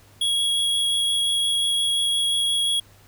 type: tone with vibrato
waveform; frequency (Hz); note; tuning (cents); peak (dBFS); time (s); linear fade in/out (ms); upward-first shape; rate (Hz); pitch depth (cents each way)
square; 3322; G#7; 0; -20; 0.21-2.8; 5; triangle; 5.7; 9
effects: added 100 Hz sine -53 dBFS peak until 3.07 s + pink hiss -54 dBFS RMS until 3.07 s